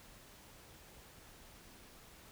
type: silence
effects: pink hiss -58 dBFS RMS until 2.31 s